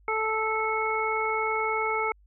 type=harmonic tone; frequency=438.5 Hz; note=A4; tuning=6 cents flat; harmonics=1 / 2 / 3 / 5; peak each=-30 / -30 / -30 / -30 dBFS; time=0.08-2.12 s; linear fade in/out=2 ms; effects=added 50 Hz sine -55 dBFS peak until 2.26 s